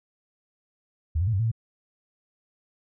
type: tone with pitch steps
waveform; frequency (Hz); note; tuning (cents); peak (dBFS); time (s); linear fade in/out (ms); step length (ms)
sine; 79.1 / 91.9 / 112.9 / 95.5 / 114 / 113; D#2 / F#2 / A2 / G2 / A#2 / A2; +29 / -11 / +45 / -45 / -38 / +47; -21; 1.15-1.516; 10; 61
effects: none